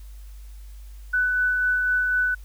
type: tone with tremolo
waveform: sine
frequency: 1494 Hz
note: F#6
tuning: 16 cents sharp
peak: -18 dBFS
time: 1.13-2.35 s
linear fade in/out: 10 ms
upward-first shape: sine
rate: 4 Hz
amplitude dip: 25%
effects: added 50 Hz sine -38 dBFS peak until 2.44 s + white hiss -57 dBFS RMS until 2.44 s